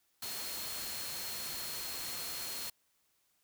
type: tone in noise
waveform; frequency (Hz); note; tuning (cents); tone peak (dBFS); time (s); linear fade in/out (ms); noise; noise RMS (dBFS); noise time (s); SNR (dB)
sine; 4268; C8; +34; -45; 0.22-2.7; 5; white; -41; 0.22-2.7; -7
effects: white hiss -75 dBFS RMS until 3.43 s